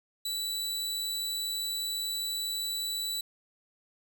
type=tone; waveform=sawtooth; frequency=3951 Hz; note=B7; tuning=in tune; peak=-28 dBFS; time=0.25-3.21 s; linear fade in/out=5 ms; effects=none